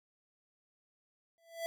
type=tone with exponential growth; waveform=square; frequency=666 Hz; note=E5; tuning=18 cents sharp; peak=-33 dBFS; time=1.38-1.66 s; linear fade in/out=0 ms; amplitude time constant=59 ms; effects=none